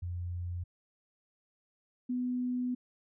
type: tone pair in turn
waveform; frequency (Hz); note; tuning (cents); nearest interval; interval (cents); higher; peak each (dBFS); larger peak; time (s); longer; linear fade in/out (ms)
sine; 88 / 248.9; F2 / B3; +14 / +14; octave + tritone; 1800; second; -34 / -30; second; 0.02-0.64 / 2.09-2.75; second; 10
effects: none